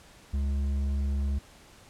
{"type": "tone with hard clipping", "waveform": "sine", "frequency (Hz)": 69.8, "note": "C#2", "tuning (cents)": 13, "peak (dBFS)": -27, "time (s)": [0.33, 1.39], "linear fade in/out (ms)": 10, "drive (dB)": 6, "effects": ["pink hiss -54 dBFS RMS until 1.89 s", "low-pass 10000 Hz 12 dB/octave"]}